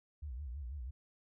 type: tone with vibrato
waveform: sine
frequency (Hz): 66.5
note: C2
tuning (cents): +29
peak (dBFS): -40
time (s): 0.22-0.91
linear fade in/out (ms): 10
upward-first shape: sine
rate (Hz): 6.1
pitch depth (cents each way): 220
effects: none